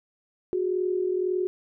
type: tone pair together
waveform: sine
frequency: 364.6 / 406.5 Hz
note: F#4 / G#4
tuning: -25 / -37 cents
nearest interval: major second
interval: 188 cents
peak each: -24 / -30 dBFS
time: 0.53-1.47 s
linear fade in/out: 0 ms
effects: none